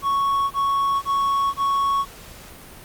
triangle tone bursts, 1108.7 Hz, C#6, in tune, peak -16 dBFS, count 4, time 0.02-2.055 s, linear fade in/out 50 ms, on 490 ms, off 25 ms, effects pink hiss -42 dBFS RMS until 2.84 s + Opus 48 kbps

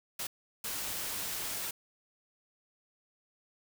white noise bursts at uneven times, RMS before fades -37 dBFS, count 2, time 0.19-0.27 / 0.64-1.71 s, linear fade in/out 5 ms, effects none

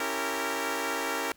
10% pulse chord, C# diminished seventh, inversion none, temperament equal with one note detuned, 277.2 / 329.6 / 392 / 460.5 Hz, C#4 / E4 / G4 / Bb4, 0 / 0 / 0 / -21 cents, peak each -27 / -28 / -28 / -24 dBFS, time 0-1.32 s, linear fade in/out 2 ms, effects pink hiss -60 dBFS RMS until 1.36 s

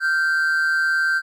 triangle tone pair together, 1396.9 / 1555.8 Hz, F6 / G6, 0 / -14 cents, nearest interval major second, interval 186 cents, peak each -23 / -16 dBFS, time 0-1.22 s, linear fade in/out 50 ms, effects none

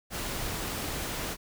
pink noise, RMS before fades -34 dBFS, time 0.1-1.37 s, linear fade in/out 50 ms, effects none

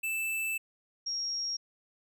square / sine tone pair in turn, 2643 / 5588 Hz, E7 / F8, +4 / 0 cents, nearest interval octave + minor second, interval 1296 cents, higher second, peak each -31 / -31 dBFS, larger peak neither, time 0.03-0.58 / 1.06-1.57 s, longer first, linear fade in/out 10 ms, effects none

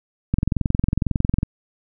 click train, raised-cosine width 5 ms, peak -6 dBFS, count 25, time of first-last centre 0.34-1.431 s, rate 22 Hz, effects none

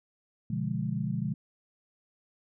sine chord, B diminished seventh, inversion none, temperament equal, 123.47 / 146.83 / 174.61 / 207.7 Hz, B2 / D3 / F3 / Ab3, 0 / 0 / 0 / 0 cents, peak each -34 dBFS, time 0.5-1.34 s, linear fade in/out 5 ms, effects none

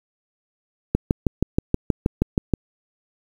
click train, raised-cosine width 3 ms, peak -4 dBFS, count 11, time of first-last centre 0.95-2.537 s, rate 6.3 Hz, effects 7-bit

